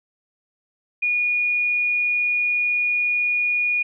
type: tone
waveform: sine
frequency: 2446 Hz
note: D#7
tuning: 30 cents flat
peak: -18 dBFS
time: 1.02-3.83 s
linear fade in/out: 10 ms
effects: none